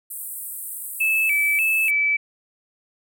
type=band-pass noise; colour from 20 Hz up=white; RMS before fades=-33 dBFS; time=0.1-1.91 s; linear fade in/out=10 ms; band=8100 to 16000 Hz; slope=96 dB/octave
type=tone with vibrato; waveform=sine; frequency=2456 Hz; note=D#7; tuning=23 cents flat; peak=-17 dBFS; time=1-2.17 s; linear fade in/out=10 ms; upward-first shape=square; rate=1.7 Hz; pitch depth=110 cents each way
effects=none